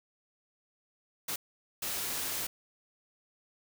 white noise bursts at uneven times, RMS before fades -35 dBFS, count 2, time 1.28-1.36 / 1.82-2.47 s, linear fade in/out 5 ms, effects none

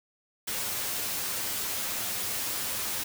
white noise with comb filter, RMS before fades -32 dBFS, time 0.47-3.04 s, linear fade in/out 10 ms, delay 9.7 ms, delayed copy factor +0.5, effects none

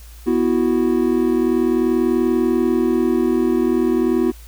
triangle chord, B suspended fourth, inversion none, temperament equal, 246.9 / 329.6 / 370 Hz, B3 / E4 / F#4, 0 / 0 / 0 cents, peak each -17 dBFS, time 0.26-4.32 s, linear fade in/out 20 ms, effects added 57 Hz sine -37 dBFS peak until 4.47 s + white hiss -47 dBFS RMS until 4.47 s

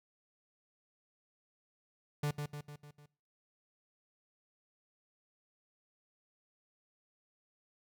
45% pulse tone with echo, 146.83 Hz, D3, in tune, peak -31 dBFS, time 2.23-2.31 s, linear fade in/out 5 ms, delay 150 ms, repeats 5, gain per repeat -5 dB, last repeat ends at 3.06 s, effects noise-tail reverb RT60 0.5 s tail -23 dB re dry

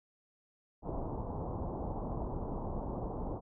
pink low-pass noise, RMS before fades -38 dBFS, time 0.82-3.41 s, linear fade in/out 50 ms, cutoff 1000 Hz, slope 48 dB/octave, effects none

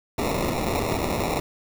violet noise with sample-and-hold, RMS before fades -25 dBFS, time 0.18-1.4 s, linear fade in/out 5 ms, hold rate 1575 Hz, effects none

